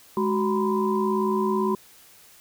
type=tone cluster; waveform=sine; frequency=210.1 / 374.8 / 962 / 1020 Hz; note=G#3 / F#4 / B5 / C6; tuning=+20 / +22 / -46 / -44 cents; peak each=-25 / -24 / -31 / -28 dBFS; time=0.17-1.75 s; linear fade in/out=2 ms; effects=white hiss -52 dBFS RMS until 2.4 s